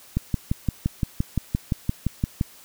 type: click train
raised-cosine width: 5 ms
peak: -9 dBFS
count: 14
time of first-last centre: 0.17-2.411 s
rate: 5.8 Hz
effects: white hiss -49 dBFS RMS until 2.64 s